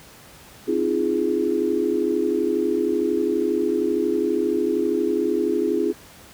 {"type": "chord", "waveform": "sine", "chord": "F minor seventh", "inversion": "second", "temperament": "equal with one note detuned", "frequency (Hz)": [261.6, 311.1, 343.8, 415.3], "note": ["C4", "Eb4", "F4", "Ab4"], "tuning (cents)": [0, 0, -27, 0], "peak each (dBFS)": [-27, -26, -23, -23], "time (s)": [0.67, 5.93], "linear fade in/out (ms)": 20, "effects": ["pink hiss -46 dBFS RMS until 6.33 s", "high-pass 60 Hz 12 dB/octave"]}